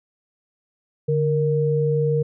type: tone pair together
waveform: sine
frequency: 146.34 / 466.2 Hz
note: D3 / A#4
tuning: -6 / 0 cents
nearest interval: octave + minor sixth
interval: 2006 cents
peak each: -20 dBFS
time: 1.08-2.23 s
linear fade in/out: 10 ms
effects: none